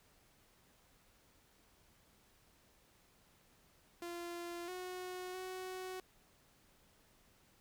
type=tone with pitch steps; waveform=sawtooth; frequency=345.2 / 365.5 / 371.6 Hz; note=F4 / F#4 / F#4; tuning=-20 / -21 / +7 cents; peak=-39 dBFS; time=4.02-6 s; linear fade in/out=2 ms; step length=660 ms; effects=pink hiss -69 dBFS RMS until 7.6 s